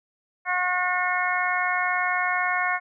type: harmonic tone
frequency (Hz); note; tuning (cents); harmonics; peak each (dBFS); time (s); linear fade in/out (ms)
362; F#4; -38; 2 / 3 / 4 / 5 / 6; -28 / -28 / -28 / -28 / -28; 0.45-2.8; 50
effects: none